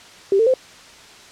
sine tone with pitch steps, 392 / 450.3 / 517.2 Hz, G4 / A4 / C5, 0 / +40 / -20 cents, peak -12 dBFS, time 0.32-0.539 s, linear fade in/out 2 ms, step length 73 ms, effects white hiss -43 dBFS RMS until 1.31 s + low-pass 6000 Hz 12 dB/octave

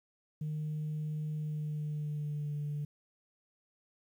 sine tone with pitch glide, 152.9 to 147.1 Hz, D#3 to D3, -30 to +3 cents, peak -32 dBFS, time 0.41-2.85 s, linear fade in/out 5 ms, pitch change -67 cents, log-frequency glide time 1.37-2.55 s, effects tanh soft clip ceiling -31 dBFS + 11-bit

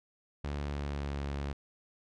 sawtooth tone with pitch glide, 72.1 to 70.53 Hz, D2 to C#2, -31 to +31 cents, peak -30 dBFS, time 0.44-1.53 s, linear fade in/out 5 ms, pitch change -38 cents, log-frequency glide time 0.64-1.2 s, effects low-pass 5000 Hz 12 dB/octave

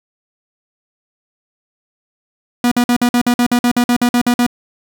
45% pulse tone bursts, 242.6 Hz, B3, 31 cents flat, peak -10 dBFS, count 15, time 2.64-4.465 s, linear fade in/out 2 ms, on 75 ms, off 50 ms, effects none

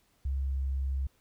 sine tone with pitch glide, 67.7 to 67.23 Hz, C#2 to C2, -40 to +48 cents, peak -28 dBFS, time 0.25-1.07 s, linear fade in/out 5 ms, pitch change -12 cents, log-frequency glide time 0.41-0.55 s, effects pink hiss -69 dBFS RMS until 1.2 s

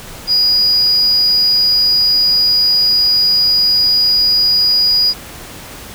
sine tone, 4900 Hz, D#8, 27 cents flat, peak -7 dBFS, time 0.27-5.14 s, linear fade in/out 50 ms, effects tanh soft clip ceiling -7 dBFS + pink hiss -32 dBFS RMS until 5.94 s

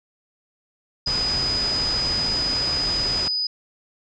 sine tone, 4978 Hz, D#8, in tune, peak -21 dBFS, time 1.06-3.47 s, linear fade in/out 5 ms
pink low-pass noise, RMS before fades -30 dBFS, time 1.07-3.28 s, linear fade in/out 2 ms, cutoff 7500 Hz, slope 48 dB/octave
effects none

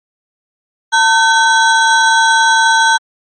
square ring-modulated tone, 1214 Hz, D#6, 43 cents flat, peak -5 dBFS, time 0.92-2.98 s, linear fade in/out 20 ms, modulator 313 Hz, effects MP3 32 kbps

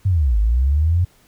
sine linear two-way sweep, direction down then up, 101.3 to 50.3 to 91.5 Hz, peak -13 dBFS, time 0.05-1.05 s, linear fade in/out 10 ms, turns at 0.38 s, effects pink hiss -55 dBFS RMS until 1.27 s

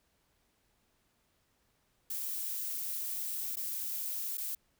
violet noise with dropouts, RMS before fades -37 dBFS, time 2.1-4.55 s, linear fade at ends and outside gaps 5 ms, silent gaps 3.558-3.568 / 4.373-4.379 s, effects pink hiss -74 dBFS RMS until 4.79 s

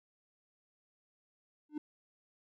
triangle tone with exponential growth, 300.6 Hz, D4, 40 cents sharp, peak -30 dBFS, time 1.69-1.78 s, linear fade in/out 5 ms, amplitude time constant 19 ms, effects none

